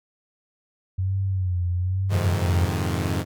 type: tone with vibrato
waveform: sine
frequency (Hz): 92.5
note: F#2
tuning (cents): 0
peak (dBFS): -21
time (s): 0.98-2.66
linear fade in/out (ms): 10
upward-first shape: sine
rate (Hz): 1.1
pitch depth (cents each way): 82
type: chord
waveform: sawtooth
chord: F minor seventh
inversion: none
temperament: equal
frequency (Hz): 87.31 / 103.83 / 130.81 / 155.56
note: F2 / Ab2 / C3 / Eb3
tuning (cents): 0 / 0 / 0 / 0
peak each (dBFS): -22 / -24 / -27 / -27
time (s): 2.09-3.25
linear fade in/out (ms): 50
effects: none